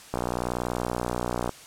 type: click train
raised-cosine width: 1 ms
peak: -13 dBFS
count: 83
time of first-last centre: 0.14-1.493 s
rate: 60.6 Hz
effects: white hiss -47 dBFS RMS until 1.66 s + low-pass 10000 Hz 12 dB/octave